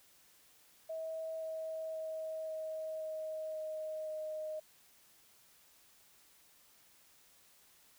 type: tone with pitch steps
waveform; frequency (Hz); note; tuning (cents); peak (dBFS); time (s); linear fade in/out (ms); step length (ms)
sine; 643 / 639.3 / 635.6 / 632 / 628.3 / 624.7 / 621.1; E5 / D#5 / D#5 / D#5 / D#5 / D#5 / D#5; -43 / +47 / +37 / +27 / +17 / +7 / -3; -38; 0.89-4.6; 10; 530
effects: white hiss -65 dBFS RMS until 7.98 s